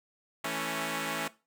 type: chord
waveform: 5% pulse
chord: A major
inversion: second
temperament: equal with one note detuned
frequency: 164.81 / 220.6 / 277.2 Hz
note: E3 / A3 / C#4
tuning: 0 / +5 / 0 cents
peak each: -26 / -26 / -23 dBFS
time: 0.44-1.28 s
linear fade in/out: 5 ms
effects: noise-tail reverb RT60 0.3 s tail -19 dB re dry